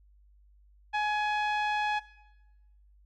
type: tone with low-pass filter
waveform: sawtooth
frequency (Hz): 841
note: G#5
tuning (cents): +22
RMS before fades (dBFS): -29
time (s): 0.93-2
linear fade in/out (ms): 20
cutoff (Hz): 2600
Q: 1.3
effects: noise-tail reverb RT60 1.0 s tail -19 dB re dry + added 50 Hz sine -57 dBFS peak until 3.05 s